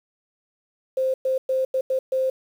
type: tone bursts at uneven times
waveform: sine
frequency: 523.3 Hz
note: C5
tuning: in tune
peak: -19 dBFS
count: 6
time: 0.97-1.14 / 1.25-1.38 / 1.49-1.65 / 1.74-1.81 / 1.9-1.99 / 2.12-2.3 s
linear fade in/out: 5 ms
effects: 8-bit